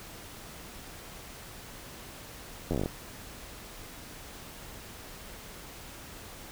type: slowing click train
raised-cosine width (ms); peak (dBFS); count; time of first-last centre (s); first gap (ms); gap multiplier
2; -17; 10; 2.71-2.859; 11; 1.1
effects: pink hiss -46 dBFS RMS until 6.51 s